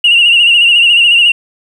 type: tone with vibrato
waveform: sine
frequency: 2811 Hz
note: F7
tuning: 11 cents sharp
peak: -3 dBFS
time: 0.04-1.32 s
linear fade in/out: 5 ms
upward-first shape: sine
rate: 14 Hz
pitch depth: 61 cents each way
effects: tanh soft clip ceiling 0 dBFS + 7-bit